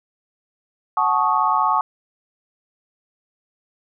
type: chord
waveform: sine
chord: D# half-diminished seventh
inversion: first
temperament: equal with one note detuned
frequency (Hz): 740 / 870.9 / 1108.7 / 1244.5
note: F#5 / A5 / C#6 / D#6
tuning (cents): 0 / -18 / 0 / 0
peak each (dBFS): -24 / -20 / -19 / -23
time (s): 0.97-1.81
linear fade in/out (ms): 2
effects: none